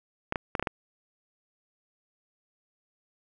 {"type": "clicks", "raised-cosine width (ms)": 0.5, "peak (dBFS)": -13, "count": 6, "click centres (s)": [0.324, 0.358, 0.552, 0.596, 0.626, 0.672], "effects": []}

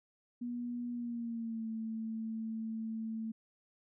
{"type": "tone with pitch glide", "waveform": "sine", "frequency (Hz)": [241.5, 222.7], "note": ["B3", "A3"], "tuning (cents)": [-39, 21], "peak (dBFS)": -36, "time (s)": [0.41, 3.32], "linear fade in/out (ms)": 10, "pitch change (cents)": -140, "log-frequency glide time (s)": [0.92, 1.67], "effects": []}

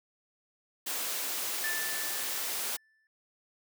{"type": "noise", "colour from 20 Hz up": "white", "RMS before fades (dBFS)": -34, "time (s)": [0.86, 2.77], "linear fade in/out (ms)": 10}
{"type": "tone with exponential decay", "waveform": "triangle", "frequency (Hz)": 1760, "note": "A6", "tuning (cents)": 0, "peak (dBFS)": -29, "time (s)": [1.64, 3.07], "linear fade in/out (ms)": 1, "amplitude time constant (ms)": 310}
{"effects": ["high-pass 300 Hz 12 dB/octave"]}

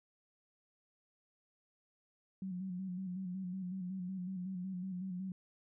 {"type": "tone with vibrato", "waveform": "sine", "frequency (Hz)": 185, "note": "F#3", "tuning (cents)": 0, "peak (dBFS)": -38, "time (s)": [2.42, 5.32], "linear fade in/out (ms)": 2, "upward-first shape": "square", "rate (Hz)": 5.4, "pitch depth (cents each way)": 50, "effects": []}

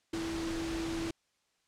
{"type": "tone in noise", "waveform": "sine", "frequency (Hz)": 329.6, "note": "E4", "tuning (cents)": 0, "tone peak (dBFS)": -34, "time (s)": [0.13, 1.11], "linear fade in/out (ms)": 5, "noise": "pink", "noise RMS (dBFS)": -40, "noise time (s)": [0.13, 1.11], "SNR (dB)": 3, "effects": ["white hiss -75 dBFS RMS until 1.67 s", "low-pass 7000 Hz 12 dB/octave"]}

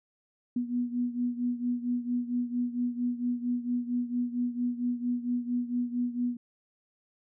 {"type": "beating tone pair", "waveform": "sine", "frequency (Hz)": [242.6, 247], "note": ["B3", "B3"], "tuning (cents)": [-31, 0], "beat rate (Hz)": 4.4, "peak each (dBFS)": [-29, -33], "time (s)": [0.56, 6.37], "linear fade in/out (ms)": 5, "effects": []}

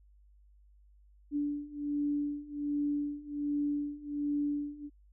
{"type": "beating tone pair", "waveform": "sine", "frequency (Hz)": [290, 291.3], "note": ["D4", "D4"], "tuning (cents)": [-22, -14], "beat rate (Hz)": 1.3, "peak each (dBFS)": [-35, -33], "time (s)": [1.31, 4.9], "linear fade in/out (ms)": 50, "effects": ["added 50 Hz sine -58 dBFS peak until 5.12 s"]}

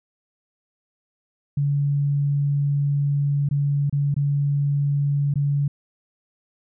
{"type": "tone with dropouts", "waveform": "sine", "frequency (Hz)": 142.6, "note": "C#3", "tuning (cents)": 49, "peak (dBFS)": -18, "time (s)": [1.57, 5.68], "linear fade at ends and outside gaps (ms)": 5, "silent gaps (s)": [[3.489, 3.51], [3.897, 3.926], [4.143, 4.164], [5.34, 5.356]], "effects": []}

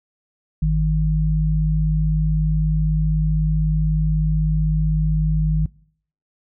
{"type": "tone pair together", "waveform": "sine", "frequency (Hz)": [51.97, 155.9], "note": ["G#1", "D#3"], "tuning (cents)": [2, 4], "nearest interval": "octave + perfect fifth", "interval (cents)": 1902, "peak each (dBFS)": -18, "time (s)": [0.62, 5.66], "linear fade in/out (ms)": 5, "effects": ["noise-tail reverb RT60 0.6 s tail -23 dB re dry"]}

